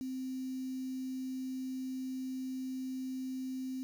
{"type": "tone with quantisation", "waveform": "sine", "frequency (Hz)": 260, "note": "C4", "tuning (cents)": -11, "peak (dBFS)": -36, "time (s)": [0.01, 3.83], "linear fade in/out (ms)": 0, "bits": 9, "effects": []}